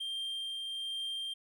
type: tone with tremolo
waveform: triangle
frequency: 3178 Hz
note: G7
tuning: 23 cents sharp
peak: -33 dBFS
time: 0-1.34 s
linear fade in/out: 10 ms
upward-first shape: triangle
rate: 1.2 Hz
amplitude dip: 25%
effects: none